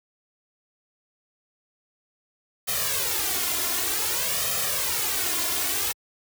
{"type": "noise with flanger", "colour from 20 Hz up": "white", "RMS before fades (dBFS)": -26, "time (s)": [2.67, 5.93], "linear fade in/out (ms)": 20, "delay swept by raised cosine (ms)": [1.6, 2.9], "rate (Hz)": 0.54, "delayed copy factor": 0.9, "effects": ["high-pass 60 Hz 12 dB/octave"]}